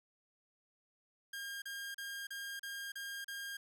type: tone bursts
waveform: sawtooth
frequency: 1613 Hz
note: G6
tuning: 49 cents sharp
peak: -38 dBFS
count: 7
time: 1.33-3.57 s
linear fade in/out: 5 ms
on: 290 ms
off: 35 ms
effects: none